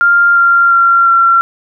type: tone with pitch steps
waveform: sine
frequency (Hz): 1396.9 / 1385.6 / 1374.5 / 1363.4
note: F6 / F6 / F6 / F6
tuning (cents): 0 / -14 / -28 / -42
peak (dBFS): -5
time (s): 0.01-1.41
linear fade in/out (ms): 0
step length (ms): 350
effects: none